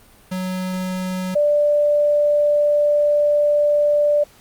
square / sine tone pair in turn, 185 / 588.5 Hz, F#3 / D5, 0 / +3 cents, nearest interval octave + minor sixth, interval 2003 cents, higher second, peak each -23 / -13 dBFS, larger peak second, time 0.31-1.35 / 1.35-4.24 s, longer second, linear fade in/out 10 ms, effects pink hiss -50 dBFS RMS until 4.4 s + Opus 32 kbps

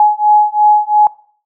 sine beating tone pair, 840 / 842.9 Hz, G#5 / G#5, +19 / +25 cents, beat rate 2.9 Hz, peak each -10 dBFS, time 0-1.07 s, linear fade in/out 2 ms, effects noise-tail reverb RT60 0.5 s tail -21 dB re dry

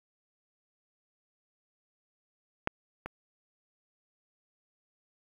clicks, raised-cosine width 0.5 ms, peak -12 / -22 dBFS, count 2, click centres 2.674 / 3.06 s, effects 9-bit

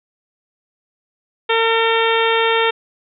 harmonic tone, 454.1 Hz, A#4, 45 cents flat, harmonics 1 / 2 / 3 / 4 / 5 / 6 / 7 / 8, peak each -17 / -20 / -22 / -23 / -24 / -25 / -25 / -26 dBFS, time 1.49-2.71 s, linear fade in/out 10 ms, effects none

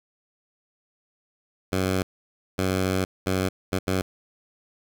10% pulse tone bursts at uneven times, 93.9 Hz, F#2, 26 cents sharp, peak -14 dBFS, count 5, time 1.72-2.03 / 2.58-3.05 / 3.26-3.49 / 3.72-3.79 / 3.87-4.02 s, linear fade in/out 10 ms, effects none

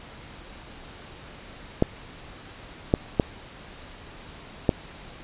clicks, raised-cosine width 2 ms, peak -4 dBFS, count 4, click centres 1.824 / 2.939 / 3.198 / 4.692 s, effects pink hiss -44 dBFS RMS until 5.23 s + resampled to 8000 Hz

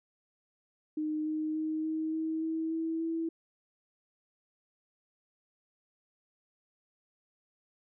sine tone with pitch steps, 307.4 / 310.3 / 313.1 / 316 / 319 / 321.9 / 324.9 / 327.9 Hz, D#4 / D#4 / D#4 / D#4 / D#4 / E4 / E4 / E4, -21 / -5 / +11 / +27 / +43 / -41 / -25 / -9 cents, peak -30 dBFS, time 0.97-3.29 s, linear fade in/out 5 ms, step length 290 ms, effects none

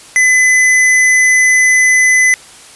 square tone, 2015 Hz, B6, 34 cents sharp, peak -7 dBFS, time 0.16-2.34 s, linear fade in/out 0 ms, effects white hiss -37 dBFS RMS until 2.75 s + resampled to 24000 Hz

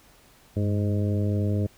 harmonic tone with a mistuned harmonic, 103.7 Hz, G#2, 2 cents flat, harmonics 1 / 2 / 3 / 4 / 5 / 6, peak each -23 / -29 / -33 / -35 / -37 / -39 dBFS, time 0.56-1.67 s, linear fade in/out 10 ms, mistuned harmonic 1, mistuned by -72 cents, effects pink hiss -56 dBFS RMS until 1.77 s

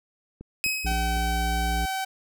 click train, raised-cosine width 3 ms, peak -27 dBFS, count 4, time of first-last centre 0.41-1.169 s, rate 3.95 Hz
sawtooth tone with exponential decay, 2544 Hz, D#7, 38 cents sharp, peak -18 dBFS, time 0.64-1.43 s, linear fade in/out 0 ms, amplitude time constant 170 ms
harmonic tone, 58.27 Hz, A#1, in tune, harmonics 1 / 3 / 5 / 7, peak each -25 / -35 / -39 / -42 dBFS, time 0.84-1.86 s, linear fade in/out 10 ms
sawtooth tone, 766 Hz, G5, 40 cents flat, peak -23 dBFS, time 0.86-2.05 s, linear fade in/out 10 ms
effects none

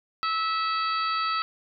harmonic tone, 652 Hz, E5, 19 cents flat, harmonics 2 / 3 / 4 / 5 / 6 / 7, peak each -25 / -37 / -36 / -40 / -38 / -35 dBFS, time 0.23-1.42 s, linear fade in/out 0 ms, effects none

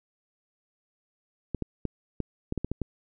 clicks, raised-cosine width 3 ms, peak -16 dBFS, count 9, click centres 1.547 / 1.623 / 1.853 / 2.203 / 2.524 / 2.577 / 2.646 / 2.716 / 2.817 s, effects none

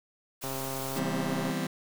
white noise, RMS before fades -39 dBFS, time 0.41-1 s, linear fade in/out 20 ms
click train, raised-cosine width 1 ms, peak -23 dBFS, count 143, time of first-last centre 0.44-1.5 s, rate 134 Hz
sawtooth chord, C major seventh, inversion first, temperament just, 163.52 / 196.22 / 245.3 / 261.6 Hz, E3 / G3 / B3 / C4, -14 / +2 / -12 / 0 cents, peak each -30 / -31 / -32 / -31 dBFS, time 0.96-1.67 s, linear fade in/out 5 ms
effects none

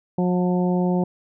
harmonic tone with a mistuned harmonic, 180 Hz, F#3, 47 cents flat, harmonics 1 / 2 / 3 / 4 / 5, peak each -19 / -25 / -29 / -31 / -33 dBFS, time 0.18-1.04 s, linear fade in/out 5 ms, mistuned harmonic 5, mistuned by -22 cents, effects none

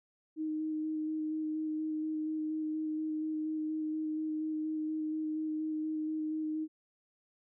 sine tone with vibrato, 311.1 Hz, D#4, in tune, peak -32 dBFS, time 0.36-6.68 s, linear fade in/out 50 ms, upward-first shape square, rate 4.2 Hz, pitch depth 10 cents each way, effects none

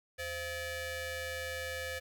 sawtooth ring-modulated tone, 600 Hz, D5, 37 cents sharp, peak -30 dBFS, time 0.18-2 s, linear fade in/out 20 ms, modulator 1120 Hz, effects 11-bit

